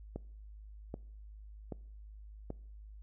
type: click train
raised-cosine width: 2 ms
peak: -26 dBFS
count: 4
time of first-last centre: 0.16-2.504 s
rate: 1.28 Hz
effects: noise-tail reverb RT60 0.6 s tail -23 dB re dry + added 52 Hz sine -48 dBFS peak until 3.02 s